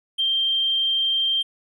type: tone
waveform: triangle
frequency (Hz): 3163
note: G7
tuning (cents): +15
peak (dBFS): -15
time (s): 0.18-1.43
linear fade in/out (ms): 20
effects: tanh soft clip ceiling -17 dBFS